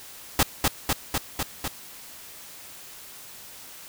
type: noise with echo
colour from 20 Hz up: pink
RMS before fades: -19 dBFS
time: 0.39-0.43 s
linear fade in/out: 2 ms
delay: 250 ms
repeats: 5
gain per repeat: -2 dB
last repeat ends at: 1.68 s
effects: white hiss -44 dBFS RMS until 3.88 s